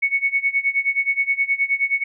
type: tone with tremolo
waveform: sine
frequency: 2217 Hz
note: C#7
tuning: in tune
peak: -14 dBFS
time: 0.02-2.04 s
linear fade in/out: 10 ms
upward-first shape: sine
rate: 9.5 Hz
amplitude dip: 90%
effects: none